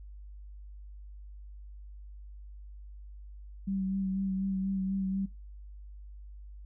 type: tone with vibrato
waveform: sine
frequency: 192.1 Hz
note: G3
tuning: 35 cents flat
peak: -29 dBFS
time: 3.67-5.26 s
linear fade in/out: 10 ms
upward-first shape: sine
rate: 4.1 Hz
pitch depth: 26 cents each way
effects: noise-tail reverb RT60 0.2 s tail -20 dB re dry + added 50 Hz sine -44 dBFS peak until 6.65 s